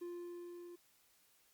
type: tone with level ramp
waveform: triangle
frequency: 349.2 Hz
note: F4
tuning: in tune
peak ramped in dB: -40 to -48 dBFS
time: 0.01-0.76 s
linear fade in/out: 10 ms
effects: white hiss -71 dBFS RMS until 1.53 s + Opus 48 kbps